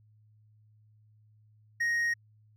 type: tone with hard clipping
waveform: sine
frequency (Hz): 1872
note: A#6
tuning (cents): +7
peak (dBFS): -27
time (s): 1.8-2.14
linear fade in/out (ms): 10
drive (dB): 3
effects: added 107 Hz sine -59 dBFS peak until 2.56 s